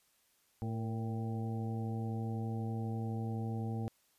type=harmonic tone with a mistuned harmonic; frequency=112 Hz; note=A2; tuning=31 cents sharp; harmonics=1 / 2 / 3 / 4 / 5 / 6 / 7; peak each=-36 / -40 / -48 / -48 / -57 / -57 / -48 dBFS; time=0.62-3.88 s; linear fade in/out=0 ms; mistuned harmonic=4; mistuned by=+43 cents; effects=white hiss -72 dBFS RMS until 4.18 s + resampled to 32000 Hz